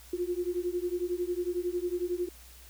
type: beating tone pair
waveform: sine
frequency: 349.2 / 360.2 Hz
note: F4 / F#4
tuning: 0 / -46 cents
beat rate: 11 Hz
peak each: -32 / -32 dBFS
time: 0.13-2.29 s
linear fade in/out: 5 ms
effects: added 60 Hz sine -52 dBFS peak until 2.69 s + white hiss -54 dBFS RMS until 2.69 s